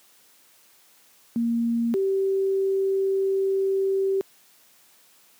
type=tone pair in turn; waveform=sine; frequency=233.1 / 387.5 Hz; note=A#3 / G4; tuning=0 / -20 cents; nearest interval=major sixth; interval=880 cents; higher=second; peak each=-20 dBFS; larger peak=neither; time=1.36-1.94 / 1.94-4.21 s; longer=second; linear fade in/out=0 ms; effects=white hiss -57 dBFS RMS until 5.39 s + high-pass 150 Hz 12 dB/octave